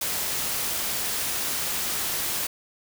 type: noise with amplitude modulation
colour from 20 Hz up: white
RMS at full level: -26 dBFS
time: 0.01-2.47 s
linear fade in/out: 5 ms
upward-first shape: sine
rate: 285 Hz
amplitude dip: 40%
effects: none

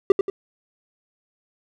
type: tone with echo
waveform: triangle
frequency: 392 Hz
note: G4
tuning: in tune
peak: -7 dBFS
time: 0.1-0.12 s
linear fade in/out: 2 ms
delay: 90 ms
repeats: 2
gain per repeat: -7 dB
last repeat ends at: 0.3 s
effects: none

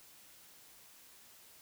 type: silence
effects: white hiss -59 dBFS RMS until 1.61 s

